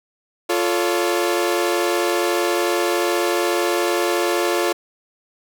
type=chord; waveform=sawtooth; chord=F augmented; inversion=none; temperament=equal with one note detuned; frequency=349.2 / 440 / 565 Hz; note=F4 / A4 / C#5; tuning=0 / 0 / +33 cents; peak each=-16 / -20 / -20 dBFS; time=0.49-4.73 s; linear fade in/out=10 ms; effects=none